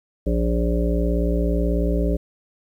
harmonic tone, 58.27 Hz, A#1, in tune, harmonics 1 / 3 / 5 / 7 / 9 / 10, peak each -20 / -25 / -27 / -28 / -30 / -30 dBFS, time 0.26-2.17 s, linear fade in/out 10 ms, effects 9-bit

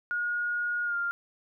sine tone with pitch glide, 1438 to 1398.7 Hz, F#6 to F6, -50 to +2 cents, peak -27 dBFS, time 0.11-1.11 s, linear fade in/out 0 ms, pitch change -48 cents, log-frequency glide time 0.84-0.96 s, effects none

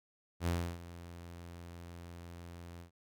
sawtooth tone with ADSR envelope, 86 Hz, F2, 26 cents flat, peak -26 dBFS, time 0.4-2.91 s, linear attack 69 ms, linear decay 310 ms, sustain -17 dB, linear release 110 ms, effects none

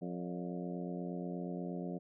harmonic tone with a mistuned harmonic, 88.4 Hz, F2, 22 cents sharp, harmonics 2 / 3 / 4 / 5 / 6 / 7 / 8, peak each -40 / -44 / -46 / -48 / -50 / -51 / -52 dBFS, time 0.01-1.99 s, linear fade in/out 20 ms, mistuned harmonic 6, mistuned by +80 cents, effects none

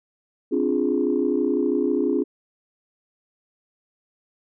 sine chord, D half-diminished seventh, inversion third, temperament equal, 261.6 / 293.7 / 349.2 / 415.3 Hz, C4 / D4 / F4 / Ab4, 0 / 0 / 0 / 0 cents, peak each -24 dBFS, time 0.51-2.24 s, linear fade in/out 20 ms, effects tanh soft clip ceiling -10 dBFS

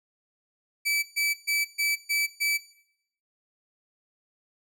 sawtooth tone bursts, 2307 Hz, D7, 31 cents flat, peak -20 dBFS, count 6, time 0.85-2.58 s, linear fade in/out 20 ms, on 180 ms, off 130 ms, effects noise-tail reverb RT60 0.7 s tail -17 dB re dry

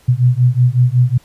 sine beating tone pair, 121.8 / 127.2 Hz, B2 / C3, -24 / -48 cents, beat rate 5.4 Hz, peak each -12 / -12 dBFS, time 0.08-1.18 s, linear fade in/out 10 ms, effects pink hiss -50 dBFS RMS until 1.24 s + resampled to 32000 Hz

